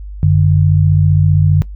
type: tone pair together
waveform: sine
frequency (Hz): 93.9 / 149.08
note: F#2 / D3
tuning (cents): +26 / +26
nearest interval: minor sixth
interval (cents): 800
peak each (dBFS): -10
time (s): 0.23-1.62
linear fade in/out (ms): 0
effects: noise-tail reverb RT60 0.1 s tail -19 dB re dry + added 50 Hz sine -25 dBFS peak until 1.75 s